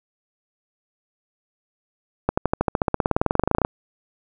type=accelerating click train; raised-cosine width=1 ms; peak=-4 dBFS; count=26; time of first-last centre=2.29-3.649 s; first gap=85 ms; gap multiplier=0.96; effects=none